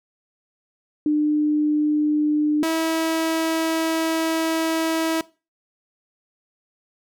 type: tone pair in turn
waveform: sine / sawtooth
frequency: 300.3 / 324 Hz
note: D4 / E4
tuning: +39 / -30 cents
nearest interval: minor second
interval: 131 cents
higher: second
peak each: -16 dBFS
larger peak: neither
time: 1.06-2.63 / 2.63-5.21 s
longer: second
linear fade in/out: 2 ms
effects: noise-tail reverb RT60 0.3 s tail -20 dB re dry